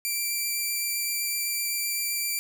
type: tone with vibrato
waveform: 5% pulse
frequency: 2349 Hz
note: D7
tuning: in tune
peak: -17 dBFS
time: 0.05-2.39 s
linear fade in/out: 0 ms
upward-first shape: triangle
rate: 7.8 Hz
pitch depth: 12 cents each way
effects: none